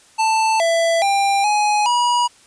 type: tone with pitch steps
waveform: square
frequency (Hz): 884 / 666 / 795 / 837 / 967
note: A5 / E5 / G5 / G#5 / B5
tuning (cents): +8 / +18 / +24 / +13 / -37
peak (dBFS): -15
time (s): 0.18-2.28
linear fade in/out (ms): 20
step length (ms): 420
effects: white hiss -50 dBFS RMS until 2.46 s + resampled to 22050 Hz